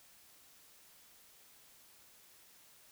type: silence
effects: white hiss -62 dBFS RMS until 2.91 s